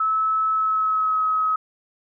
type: tone with pitch glide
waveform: sine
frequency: 1300 to 1274.7 Hz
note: E6 to D#6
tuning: -24 to +41 cents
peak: -18 dBFS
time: 0-1.56 s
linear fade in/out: 5 ms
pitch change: -35 cents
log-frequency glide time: 0.52-1.24 s
effects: none